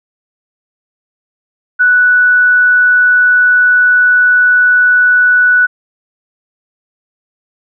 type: tone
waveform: sine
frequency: 1480 Hz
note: F#6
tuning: in tune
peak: -5 dBFS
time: 1.79-5.67 s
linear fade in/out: 20 ms
effects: none